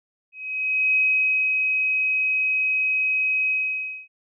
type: tone with ADSR envelope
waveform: sine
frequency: 2535 Hz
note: D#7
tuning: 32 cents sharp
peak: -16 dBFS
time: 0.32-4.08 s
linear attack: 630 ms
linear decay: 570 ms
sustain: -3 dB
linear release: 580 ms
effects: none